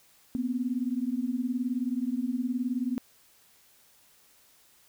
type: beating tone pair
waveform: sine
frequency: 240 / 259 Hz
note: B3 / C4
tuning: -49 / -17 cents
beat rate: 19 Hz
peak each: -30 dBFS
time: 0.35-2.98 s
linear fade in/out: 0 ms
effects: white hiss -61 dBFS RMS until 4.88 s